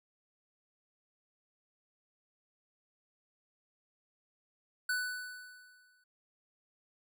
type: tone with exponential decay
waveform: square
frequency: 1492 Hz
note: F#6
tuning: 14 cents sharp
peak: -30 dBFS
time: 4.89-6.04 s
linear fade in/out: 5 ms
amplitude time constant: 250 ms
effects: none